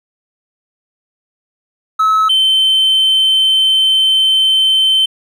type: tone pair in turn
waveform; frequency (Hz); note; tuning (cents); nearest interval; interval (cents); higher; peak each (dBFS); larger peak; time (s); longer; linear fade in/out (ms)
triangle; 1293 / 3088; E6 / G7; -34 / -27; octave + minor third; 1507; second; -6; neither; 1.99-2.29 / 2.29-5.06; second; 10
effects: tanh soft clip ceiling -3 dBFS